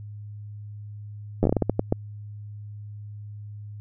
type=slowing click train; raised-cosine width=2 ms; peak=-7 dBFS; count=11; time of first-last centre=1.43-1.925 s; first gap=10 ms; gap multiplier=1.33; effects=added 104 Hz sine -36 dBFS peak until 3.8 s